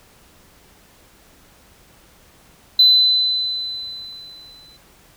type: tone with exponential decay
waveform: sine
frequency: 4020 Hz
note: B7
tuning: 30 cents sharp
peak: -6 dBFS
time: 2.79-4.77 s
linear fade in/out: 5 ms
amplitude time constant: 430 ms
effects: tanh soft clip ceiling -3 dBFS + pink hiss -51 dBFS RMS until 5.16 s